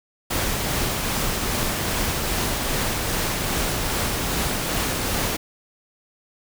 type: noise with tremolo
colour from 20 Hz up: pink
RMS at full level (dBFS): -23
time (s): 0.3-5.37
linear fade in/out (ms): 10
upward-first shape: triangle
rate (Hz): 2.5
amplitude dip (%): 25
effects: none